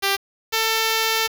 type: tone pair in turn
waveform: 5% pulse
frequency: 394.1 / 446.2 Hz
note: G4 / A4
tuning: +9 / +24 cents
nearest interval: major second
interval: 215 cents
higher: second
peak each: -7 dBFS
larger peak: neither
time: 0.02-0.17 / 0.52-1.28 s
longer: second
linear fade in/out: 20 ms
effects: 7-bit